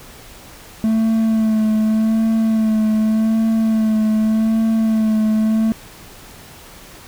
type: tone with vibrato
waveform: triangle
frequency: 220 Hz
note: A3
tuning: in tune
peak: -11 dBFS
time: 0.84-5.72 s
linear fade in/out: 0 ms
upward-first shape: sine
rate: 0.85 Hz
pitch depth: 27 cents each way
effects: pink hiss -40 dBFS RMS until 7.07 s